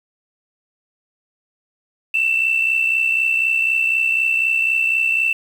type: tone pair together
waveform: sine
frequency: 2661 / 2725 Hz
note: E7 / F7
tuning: +16 / -43 cents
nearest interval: unison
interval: 41 cents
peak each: -15 / -21 dBFS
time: 2.14-5.33 s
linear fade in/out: 5 ms
effects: tanh soft clip ceiling -9 dBFS + 7-bit